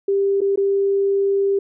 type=tone with dropouts; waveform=sine; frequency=395.5 Hz; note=G4; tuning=15 cents sharp; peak=-15 dBFS; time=0.08-1.59 s; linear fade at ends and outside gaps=5 ms; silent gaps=0.407-0.415 / 0.559-0.574 s; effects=none